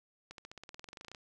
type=accelerating click train; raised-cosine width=0.2 ms; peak=-30 dBFS; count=18; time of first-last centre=0.31-1.148 s; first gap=72 ms; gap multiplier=0.95; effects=none